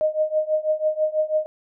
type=tone with tremolo; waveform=sine; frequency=619 Hz; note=D#5; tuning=9 cents flat; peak=-15 dBFS; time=0.01-1.46 s; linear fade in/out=0 ms; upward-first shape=triangle; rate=6.1 Hz; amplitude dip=95%; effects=none